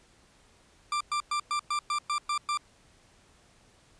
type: tone bursts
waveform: 40% pulse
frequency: 1183 Hz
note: D6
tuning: 12 cents sharp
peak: -26 dBFS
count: 9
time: 0.92-2.574 s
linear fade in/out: 2 ms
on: 86 ms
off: 110 ms
effects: pink hiss -61 dBFS RMS until 3.99 s + resampled to 22050 Hz